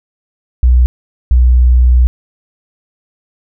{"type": "tone pair in turn", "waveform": "sine", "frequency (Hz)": [61.74, 61.74], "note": ["B1", "B1"], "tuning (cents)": [0, 0], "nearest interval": "unison", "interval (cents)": 0, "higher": "neither", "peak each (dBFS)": -4, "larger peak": "neither", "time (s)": [[0.63, 0.86], [1.31, 2.07]], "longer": "second", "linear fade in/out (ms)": 0, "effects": []}